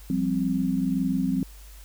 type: chord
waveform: sine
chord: F suspended second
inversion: none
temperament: just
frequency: 174.61 / 196.44 / 261.9 Hz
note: F3 / G3 / C4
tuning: 0 / +4 / +2 cents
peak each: -28 / -27 / -25 dBFS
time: 0.1-1.43 s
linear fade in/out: 2 ms
effects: added 50 Hz sine -43 dBFS peak until 1.84 s + white hiss -52 dBFS RMS until 1.84 s